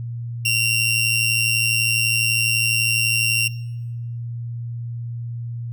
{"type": "tone with amplitude modulation", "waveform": "sawtooth", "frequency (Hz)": 2756, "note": "F7", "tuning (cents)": -24, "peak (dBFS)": -11, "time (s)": [0.45, 3.48], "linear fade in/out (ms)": 5, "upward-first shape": "sine", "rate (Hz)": 112, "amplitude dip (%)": 65, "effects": ["noise-tail reverb RT60 1.0 s tail -22 dB re dry", "added 118 Hz sine -26 dBFS peak until 5.72 s"]}